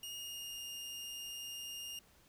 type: tone with pitch glide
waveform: sawtooth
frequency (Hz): 2851 to 2828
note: F7 to F7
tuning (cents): +35 to +21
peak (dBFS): -40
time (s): 0.03-1.99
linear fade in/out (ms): 2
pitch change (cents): -14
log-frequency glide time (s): 0.15-0.62
effects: pink hiss -66 dBFS RMS until 2.28 s